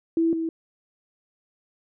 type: tone pair in turn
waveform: sine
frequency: 329.6 / 326.2 Hz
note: E4 / E4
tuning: 0 / -18 cents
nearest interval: unison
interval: 18 cents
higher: first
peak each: -18 / -24 dBFS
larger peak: first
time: 0.17-0.33 / 0.33-0.49 s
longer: neither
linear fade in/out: 2 ms
effects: none